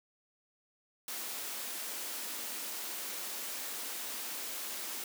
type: high-pass noise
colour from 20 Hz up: white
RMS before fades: -40 dBFS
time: 1.08-5.04 s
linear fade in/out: 2 ms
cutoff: 210 Hz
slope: 48 dB/octave
effects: none